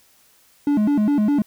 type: tone with vibrato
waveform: triangle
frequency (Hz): 246.9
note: B3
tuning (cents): 0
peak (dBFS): -13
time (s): 0.67-1.42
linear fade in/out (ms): 2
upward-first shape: square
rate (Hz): 4.9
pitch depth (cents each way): 270
effects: white hiss -56 dBFS RMS until 1.46 s